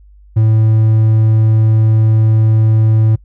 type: tone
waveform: triangle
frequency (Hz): 110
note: A2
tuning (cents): 0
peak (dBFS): -5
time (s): 0.36-3.16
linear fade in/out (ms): 10
effects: noise-tail reverb RT60 0.1 s tail -25 dB re dry + added 50 Hz sine -39 dBFS peak until 3.24 s